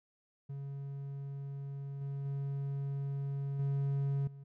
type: tone with level steps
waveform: triangle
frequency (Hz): 139.1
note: C#3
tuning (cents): +6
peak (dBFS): -37 / -34 / -32 / -28 / -45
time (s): 0.49-4.44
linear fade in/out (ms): 10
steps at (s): 2.01 / 2.25 / 3.59 / 4.27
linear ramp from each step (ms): 5
effects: none